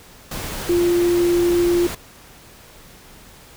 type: tone in noise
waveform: sine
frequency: 347.8 Hz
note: F4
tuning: 7 cents flat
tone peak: -14 dBFS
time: 0.69-1.87 s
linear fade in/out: 5 ms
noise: pink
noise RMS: -29 dBFS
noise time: 0.31-1.95 s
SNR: +12 dB
effects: pink hiss -45 dBFS RMS until 3.56 s